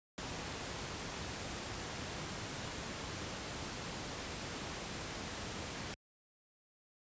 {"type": "noise", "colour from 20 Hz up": "pink", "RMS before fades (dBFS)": -42, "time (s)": [0.18, 5.94], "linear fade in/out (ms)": 0, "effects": ["high-pass 60 Hz 12 dB/octave", "resampled to 16000 Hz"]}